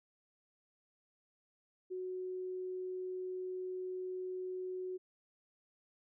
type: tone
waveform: sine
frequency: 369.1 Hz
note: F#4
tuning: 4 cents flat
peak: -38 dBFS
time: 1.9-4.98 s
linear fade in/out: 20 ms
effects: none